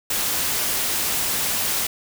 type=noise; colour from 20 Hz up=white; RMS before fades=-23 dBFS; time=0.1-1.87 s; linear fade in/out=5 ms; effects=none